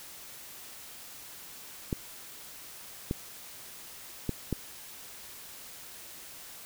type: clicks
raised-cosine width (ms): 3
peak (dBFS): -16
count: 4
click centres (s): 1.928 / 3.111 / 4.293 / 4.527
effects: white hiss -47 dBFS RMS until 6.65 s